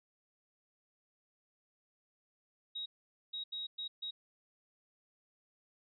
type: tone bursts at uneven times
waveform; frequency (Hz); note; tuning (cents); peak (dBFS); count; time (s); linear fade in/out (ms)
sine; 3800; A#7; +33; -38; 5; 2.75-2.86 / 3.33-3.44 / 3.52-3.67 / 3.78-3.88 / 4.02-4.11; 10
effects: none